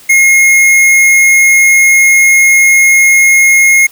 square tone, 2151 Hz, C7, 47 cents sharp, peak -4 dBFS, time 0.09-3.87 s, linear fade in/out 10 ms, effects white hiss -38 dBFS RMS until 3.91 s

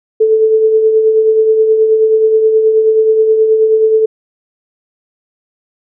sine tone with tremolo, 439 Hz, A4, 4 cents flat, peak -4 dBFS, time 0.2-4.06 s, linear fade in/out 10 ms, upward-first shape triangle, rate 9.4 Hz, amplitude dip 50%, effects none

